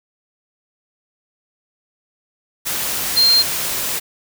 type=tone in noise; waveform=sine; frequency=4186 Hz; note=C8; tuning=in tune; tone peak=-10 dBFS; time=3.16-3.43 s; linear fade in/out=20 ms; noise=white; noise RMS=-22 dBFS; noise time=2.65-4 s; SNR=+9 dB; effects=none